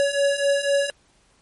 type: beating tone pair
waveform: square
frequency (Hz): 560 / 564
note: C#5 / C#5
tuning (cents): +18 / +30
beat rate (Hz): 4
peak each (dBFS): -24 / -21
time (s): 0-0.9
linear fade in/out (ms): 0
effects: pink hiss -60 dBFS RMS until 1.41 s + MP3 48 kbps

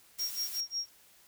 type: noise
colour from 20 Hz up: blue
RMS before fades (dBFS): -41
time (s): 0.18-0.61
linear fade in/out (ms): 10
type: tone with tremolo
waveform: sine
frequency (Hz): 5588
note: F8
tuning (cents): 0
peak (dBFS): -30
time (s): 0.19-0.89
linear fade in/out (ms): 5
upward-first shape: sine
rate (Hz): 5.5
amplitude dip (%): 100
effects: white hiss -61 dBFS RMS until 1.27 s

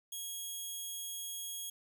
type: tone with amplitude modulation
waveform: 10% pulse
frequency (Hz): 3300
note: G#7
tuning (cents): -12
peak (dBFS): -30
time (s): 0.12-1.7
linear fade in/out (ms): 5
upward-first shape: sine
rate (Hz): 184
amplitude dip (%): 30
effects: none

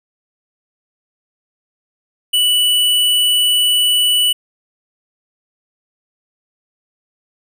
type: tone with hard clipping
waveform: sine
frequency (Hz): 2960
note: F#7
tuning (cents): 0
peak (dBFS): -12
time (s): 2.33-4.33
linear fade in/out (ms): 10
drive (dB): 18
effects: none

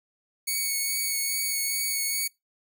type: tone with vibrato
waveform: 5% pulse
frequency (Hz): 2226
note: C#7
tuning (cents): +7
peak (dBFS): -16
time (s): 0.47-2.28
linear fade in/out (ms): 10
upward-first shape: triangle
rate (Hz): 2.4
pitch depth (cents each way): 17
effects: noise-tail reverb RT60 0.2 s tail -25 dB re dry

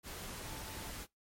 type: tone in noise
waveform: sine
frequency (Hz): 878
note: A5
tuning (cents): -4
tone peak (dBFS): -55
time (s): 0.41-0.93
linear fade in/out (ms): 50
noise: pink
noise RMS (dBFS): -45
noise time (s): 0.03-1.07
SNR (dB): -13
effects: noise-tail reverb RT60 0.2 s tail -25 dB re dry + MP3 64 kbps

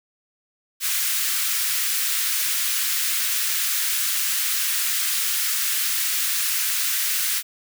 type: high-pass noise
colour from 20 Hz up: white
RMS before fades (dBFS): -23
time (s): 0.8-7.43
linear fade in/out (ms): 50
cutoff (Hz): 1400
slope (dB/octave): 24
effects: none

